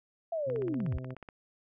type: linear sweep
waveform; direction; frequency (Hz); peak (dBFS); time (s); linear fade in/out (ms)
sine; down; 685 to 55; -30; 0.32-0.98; 5
type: harmonic tone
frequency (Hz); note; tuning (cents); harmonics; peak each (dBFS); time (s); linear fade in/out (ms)
128.6; C3; -30; 1 / 2 / 3 / 4 / 5; -39 / -45 / -49 / -51 / -53; 0.46-1.15; 20
type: click train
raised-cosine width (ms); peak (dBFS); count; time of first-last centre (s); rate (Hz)
0.5; -30; 14; 0.5-1.288; 16.5
effects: none